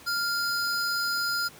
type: tone pair together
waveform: square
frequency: 1396.9 / 4978 Hz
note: F6 / D#8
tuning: 0 / 0 cents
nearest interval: octave + minor seventh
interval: 2200 cents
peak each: -28 / -31 dBFS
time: 0.06-1.49 s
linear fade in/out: 20 ms
effects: pink hiss -49 dBFS RMS until 1.59 s + high-pass 100 Hz 12 dB/octave